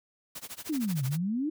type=noise with tremolo; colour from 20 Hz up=white; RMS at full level=-39 dBFS; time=0.35-1.18 s; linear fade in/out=5 ms; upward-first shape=sine; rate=13 Hz; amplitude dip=95%
type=exponential two-way sweep; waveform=sine; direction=down then up; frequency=329.6 to 125.8 to 322.6 Hz; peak=-27 dBFS; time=0.69-1.5 s; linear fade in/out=10 ms; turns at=1.05 s
effects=none